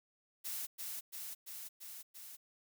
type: noise with echo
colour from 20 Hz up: blue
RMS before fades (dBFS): -41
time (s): 0.44-0.67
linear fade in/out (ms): 20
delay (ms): 340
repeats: 5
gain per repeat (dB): -2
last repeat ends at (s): 2.37
effects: none